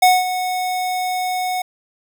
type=tone with ADSR envelope; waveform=square; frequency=735 Hz; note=F#5; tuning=12 cents flat; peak=-8 dBFS; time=0.02-1.62 s; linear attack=8 ms; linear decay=210 ms; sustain=-12 dB; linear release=5 ms; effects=none